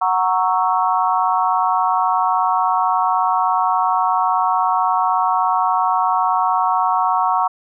sine chord, F# dominant seventh, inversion none, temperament equal, 740 / 932.3 / 1108.7 / 1318.5 Hz, F#5 / A#5 / C#6 / E6, 0 / 0 / 0 / 0 cents, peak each -19 / -19 / -19 / -24 dBFS, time 0.01-7.48 s, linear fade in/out 10 ms, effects none

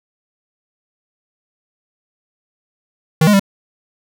square tone with pitch steps, 158.4 / 208.2 / 196.6 Hz, D#3 / G#3 / G3, +31 / +5 / +5 cents, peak -9 dBFS, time 3.21-3.396 s, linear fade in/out 5 ms, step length 62 ms, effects none

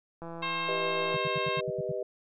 click train, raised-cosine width 1 ms, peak -28 dBFS, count 156, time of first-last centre 0.22-1.148 s, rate 167 Hz
harmonic tone, 533 Hz, C5, 32 cents sharp, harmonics 2 / 3 / 4 / 5 / 6 / 7 / 8, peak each -33 / -41 / -39 / -36 / -44 / -41 / -49 dBFS, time 0.42-1.61 s, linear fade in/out 10 ms
sine chord, G augmented, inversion none, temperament equal, 392 / 493.9 / 622.3 Hz, G4 / B4 / D#5, 0 / 0 / 0 cents, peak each -35 dBFS, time 0.68-2.03 s, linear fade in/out 5 ms
sine tone bursts, 152.5 Hz, D#3, 34 cents flat, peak -32 dBFS, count 8, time 1.14-1.918 s, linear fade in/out 5 ms, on 29 ms, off 78 ms
effects none

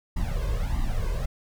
brown noise with flanger, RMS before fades -26 dBFS, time 0.16-1.26 s, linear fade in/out 10 ms, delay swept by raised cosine 1 to 1.95 ms, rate 1.6 Hz, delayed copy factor +0.9, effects none

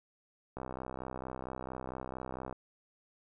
click train, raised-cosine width 1 ms, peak -26 dBFS, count 127, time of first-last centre 0.57-2.527 s, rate 64.4 Hz, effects none

